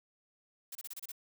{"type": "noise bursts", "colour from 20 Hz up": "blue", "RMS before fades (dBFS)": -43, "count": 7, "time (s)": [0.72, 1.118], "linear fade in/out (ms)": 5, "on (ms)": 32, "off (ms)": 29, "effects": []}